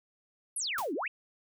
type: exponential two-way sweep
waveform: sine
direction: down then up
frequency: 11630 to 257.8 to 2880 Hz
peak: -31 dBFS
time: 0.56-1.08 s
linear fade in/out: 5 ms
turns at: 0.94 s
type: noise with exponential decay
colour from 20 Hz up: white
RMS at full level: -35 dBFS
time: 0.78-0.93 s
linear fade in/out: 2 ms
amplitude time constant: 31 ms
effects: none